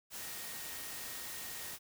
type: tone in noise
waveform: sine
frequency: 1864.7 Hz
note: A#6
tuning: in tune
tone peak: -54 dBFS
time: 0.17-1.75 s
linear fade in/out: 50 ms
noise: white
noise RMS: -44 dBFS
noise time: 0.1-1.79 s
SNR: -13 dB
effects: none